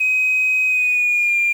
sine tone with pitch glide, 2523 to 2394 Hz, D#7 to D7, +23 to +33 cents, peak -13 dBFS, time 0-1.53 s, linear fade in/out 10 ms, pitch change -90 cents, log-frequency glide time 0.67-1.38 s, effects tanh soft clip ceiling -11 dBFS + 7-bit

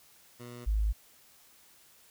15% pulse / sine tone pair in turn, 121.1 / 52.96 Hz, B2 / G#1, -34 / +35 cents, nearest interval octave + major second, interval 1431 cents, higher first, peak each -37 / -25 dBFS, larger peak second, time 0.39-0.66 / 0.66-0.93 s, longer neither, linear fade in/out 20 ms, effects white hiss -60 dBFS RMS until 2.1 s

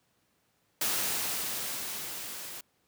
white noise with level ramp, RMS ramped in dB -29 to -42 dBFS, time 0.81-2.61 s, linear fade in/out 5 ms, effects pink hiss -72 dBFS RMS until 2.87 s + high-pass 100 Hz 12 dB/octave

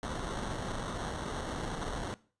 pink noise with sample-and-hold, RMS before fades -37 dBFS, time 0.03-2.14 s, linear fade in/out 0 ms, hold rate 2450 Hz, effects noise-tail reverb RT60 0.4 s tail -19 dB re dry + resampled to 22050 Hz

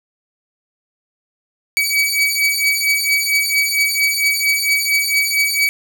sawtooth beating tone pair, 2274 / 2278.4 Hz, C#7 / C#7, +44 / +47 cents, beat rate 4.4 Hz, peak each -14 dBFS, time 1.77-5.69 s, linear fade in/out 0 ms, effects none

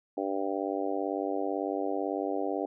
harmonic tone, 98 Hz, G2, in tune, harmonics 3 / 4 / 5 / 6 / 7 / 8, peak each -34 / -35 / -36 / -37 / -37 / -38 dBFS, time 0.17-2.66 s, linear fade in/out 5 ms, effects none

